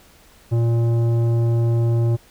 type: tone with tanh clipping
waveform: sine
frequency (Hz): 116.54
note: A#2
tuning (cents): 0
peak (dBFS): -17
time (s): 0.51-2.17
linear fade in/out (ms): 20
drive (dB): 12
effects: pink hiss -51 dBFS RMS until 2.3 s